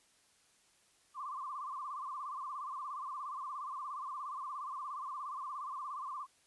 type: tone with vibrato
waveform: sine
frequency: 1108.7 Hz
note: C#6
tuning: in tune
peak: -39 dBFS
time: 1.14-6.27 s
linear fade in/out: 50 ms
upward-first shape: sine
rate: 17 Hz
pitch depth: 140 cents each way
effects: white hiss -69 dBFS RMS until 6.46 s + resampled to 24000 Hz